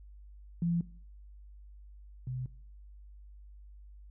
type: tone pair in turn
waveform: sine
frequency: 170.7 / 127.47 Hz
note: F3 / C3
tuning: -39 / -45 cents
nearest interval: perfect fourth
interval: 506 cents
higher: first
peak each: -27 / -34 dBFS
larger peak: first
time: 0.62-0.81 / 2.27-2.46 s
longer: neither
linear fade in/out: 2 ms
effects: noise-tail reverb RT60 0.5 s tail -19 dB re dry + added 50 Hz sine -49 dBFS peak until 4.1 s